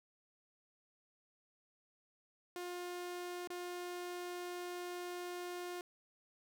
sawtooth tone with dropouts, 355.1 Hz, F4, 29 cents sharp, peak -38 dBFS, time 2.56-5.81 s, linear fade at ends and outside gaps 1 ms, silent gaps 3.474-3.502 s, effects none

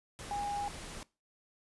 sine tone in noise, 816 Hz, G#5, 31 cents flat, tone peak -33 dBFS, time 0.31-0.68 s, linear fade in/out 0 ms, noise pink, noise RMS -45 dBFS, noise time 0.19-1.03 s, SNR +9 dB, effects noise-tail reverb RT60 0.3 s tail -22 dB re dry + resampled to 24000 Hz

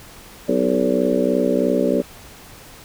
harmonic tone with a mistuned harmonic, 63.1 Hz, B1, 38 cents sharp, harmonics 3 / 4 / 5 / 6 / 7 / 8 / 9, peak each -25 / -21 / -24 / -25 / -23 / -25 / -22 dBFS, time 0.48-2.02 s, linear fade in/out 10 ms, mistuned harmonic 6, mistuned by +41 cents, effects pink hiss -42 dBFS RMS until 2.84 s

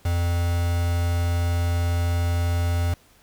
triangle tone with quantisation, 86.3 Hz, F2, 20 cents flat, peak -18 dBFS, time 0.05-2.94 s, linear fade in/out 5 ms, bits 5, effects pink hiss -56 dBFS RMS until 3.22 s

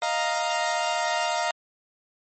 sawtooth chord, Eb suspended second, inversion none, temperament equal, 622.3 / 698.5 / 932.3 Hz, Eb5 / F5 / Bb5, 0 / 0 / 0 cents, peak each -26 / -23 / -24 dBFS, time 0.02-1.51 s, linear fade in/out 2 ms, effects MP3 32 kbps

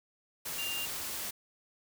sine tone in noise, 2794 Hz, F7, in tune, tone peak -35 dBFS, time 0.58-0.86 s, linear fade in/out 10 ms, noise white, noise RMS -38 dBFS, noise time 0.45-1.31 s, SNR 0 dB, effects none

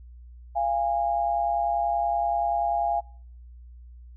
sine tone pair together, 689 / 819.4 Hz, F5 / G#5, -24 / -24 cents, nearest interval minor third, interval 300 cents, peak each -25 dBFS, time 0.55-3.01 s, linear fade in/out 20 ms, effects noise-tail reverb RT60 0.6 s tail -26 dB re dry + added 60 Hz sine -43 dBFS peak until 4.16 s

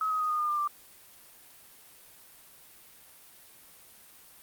sine tone with pitch steps, 1278 / 1261.1 / 1244.5 / 1228.1 / 1211.9 / 1195.9 / 1180.1 Hz, D#6 / D#6 / D#6 / D#6 / D#6 / D6 / D6, +46 / +23 / 0 / -23 / -46 / +31 / +8 cents, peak -26 dBFS, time 0.01-0.675 s, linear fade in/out 2 ms, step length 95 ms, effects white hiss -54 dBFS RMS until 4.42 s + Opus 32 kbps

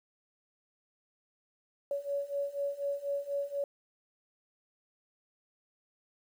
sine beating tone pair, 562 / 566.1 Hz, C#5 / C#5, +24 / +36 cents, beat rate 4.1 Hz, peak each -36 / -34 dBFS, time 1.91-3.64 s, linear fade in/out 2 ms, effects 10-bit

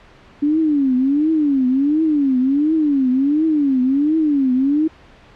sine tone with vibrato, 284.4 Hz, C#4, 45 cents sharp, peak -13 dBFS, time 0.42-4.88 s, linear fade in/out 10 ms, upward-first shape triangle, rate 1.4 Hz, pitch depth 230 cents each way, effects pink hiss -46 dBFS RMS until 5.35 s + low-pass 3000 Hz 12 dB/octave

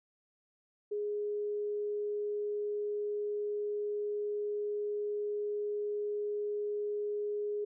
sine tone, 415.3 Hz, G#4, in tune, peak -32 dBFS, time 0.91-7.65 s, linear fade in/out 10 ms, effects none

